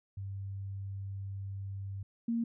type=tone pair in turn; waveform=sine; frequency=98 / 231.9 Hz; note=G2 / A#3; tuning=0 / -9 cents; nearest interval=octave + minor third; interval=1491 cents; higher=second; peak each=-37 / -29 dBFS; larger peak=second; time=0.17-2.03 / 2.28-2.44 s; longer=first; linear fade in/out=5 ms; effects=none